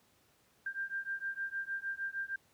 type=beating tone pair; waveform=sine; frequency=1585 / 1591.5 Hz; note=G6 / G6; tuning=+19 / +26 cents; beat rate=6.5 Hz; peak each=-39 / -39 dBFS; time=0.66-2.36 s; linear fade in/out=5 ms; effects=pink hiss -69 dBFS RMS until 2.53 s + high-pass 80 Hz 12 dB/octave